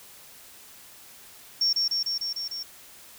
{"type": "tone with echo", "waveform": "sine", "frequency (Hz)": 5490, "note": "F8", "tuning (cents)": -31, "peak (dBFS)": -19, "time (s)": [1.61, 1.73], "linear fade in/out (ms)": 5, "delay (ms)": 150, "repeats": 6, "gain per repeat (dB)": -2, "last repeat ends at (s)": 2.63, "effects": ["tanh soft clip ceiling -16 dBFS", "white hiss -49 dBFS RMS until 3.18 s"]}